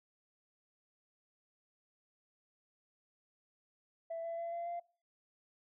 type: tone with pitch steps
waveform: sine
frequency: 663 / 669.9 / 676.9 / 684 / 691.2 Hz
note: E5 / E5 / E5 / F5 / F5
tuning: +10 / +28 / +46 / -36 / -18 cents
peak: -36 dBFS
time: 4.1-4.8 s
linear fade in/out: 10 ms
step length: 140 ms
effects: noise-tail reverb RT60 0.4 s tail -23 dB re dry + tanh soft clip ceiling -35 dBFS